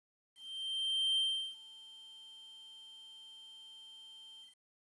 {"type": "tone with ADSR envelope", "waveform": "triangle", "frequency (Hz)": 3141, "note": "G7", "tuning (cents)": 3, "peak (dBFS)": -27, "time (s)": [0.35, 4.56], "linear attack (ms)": 820, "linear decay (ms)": 380, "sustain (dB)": -23, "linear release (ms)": 140, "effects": ["resampled to 24000 Hz", "11-bit"]}